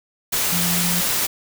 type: tone in noise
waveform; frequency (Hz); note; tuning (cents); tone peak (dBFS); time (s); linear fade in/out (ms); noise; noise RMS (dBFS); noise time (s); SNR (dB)
sine; 174.61; F3; 0; -23; 0.52-1.01; 10; white; -21; 0.32-1.27; -5
effects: none